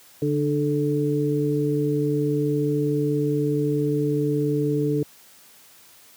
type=tone cluster; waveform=sine; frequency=145.6 / 297.2 / 437.7 Hz; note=D3 / D4 / A4; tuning=-15 / +21 / -9 cents; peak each=-24 dBFS; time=0.22-5.03 s; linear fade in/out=2 ms; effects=white hiss -51 dBFS RMS until 6.16 s + high-pass 80 Hz 12 dB/octave